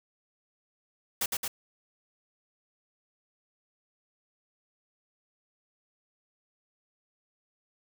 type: noise with echo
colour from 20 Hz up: white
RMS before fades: -29 dBFS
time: 1.21-1.26 s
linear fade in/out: 5 ms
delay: 110 ms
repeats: 2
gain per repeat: -2 dB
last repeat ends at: 1.48 s
effects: none